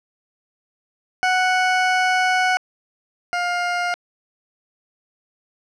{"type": "tone pair in turn", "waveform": "20% pulse", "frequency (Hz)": [740, 706.7], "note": ["F#5", "F5"], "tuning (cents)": [0, 20], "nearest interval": "minor second", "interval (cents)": 80, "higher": "first", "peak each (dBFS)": [-11, -15], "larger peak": "first", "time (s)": [[1.23, 2.57], [3.33, 3.94]], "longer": "first", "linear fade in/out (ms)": 0, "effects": ["low-pass 5000 Hz 12 dB/octave"]}